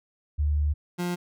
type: tone pair in turn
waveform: sine / 30% pulse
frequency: 74 / 176.43 Hz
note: D2 / F3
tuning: +14 / +18 cents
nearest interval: octave + minor third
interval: 1504 cents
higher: second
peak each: -21 / -24 dBFS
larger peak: first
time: 0.38-0.74 / 0.98-1.16 s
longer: first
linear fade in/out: 20 ms
effects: none